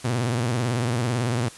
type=tone with vibrato; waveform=sawtooth; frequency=120.2 Hz; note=B2; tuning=46 cents flat; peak=-18 dBFS; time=0.04-1.49 s; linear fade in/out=10 ms; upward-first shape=sine; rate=18 Hz; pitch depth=130 cents each way; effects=white hiss -44 dBFS RMS until 1.57 s + resampled to 24000 Hz